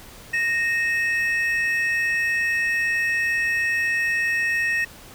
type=tone pair together; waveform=triangle; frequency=1857.7 / 2600 Hz; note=A#6 / E7; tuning=-6 / -24 cents; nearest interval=tritone; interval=582 cents; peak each=-19 / -25 dBFS; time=0.33-4.85 s; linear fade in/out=10 ms; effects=pink hiss -44 dBFS RMS until 5.14 s